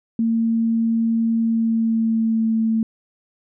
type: tone with pitch glide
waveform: sine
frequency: 227.6 to 223.4 Hz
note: A#3 to A3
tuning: -41 to +27 cents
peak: -16 dBFS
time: 0.19-2.83 s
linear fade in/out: 2 ms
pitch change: -32 cents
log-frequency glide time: 1.38-2.52 s
effects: none